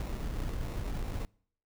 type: noise with sample-and-hold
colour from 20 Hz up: brown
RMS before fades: -35 dBFS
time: 0-1.25 s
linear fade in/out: 2 ms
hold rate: 1575 Hz
effects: noise-tail reverb RT60 0.6 s tail -26 dB re dry